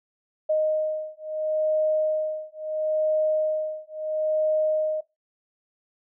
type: beating tone pair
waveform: sine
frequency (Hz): 620 / 620.74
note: D#5 / D#5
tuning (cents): -6 / -4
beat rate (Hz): 0.74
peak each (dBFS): -25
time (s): 0.49-5.01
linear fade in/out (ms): 10
effects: noise-tail reverb RT60 0.2 s tail -19 dB re dry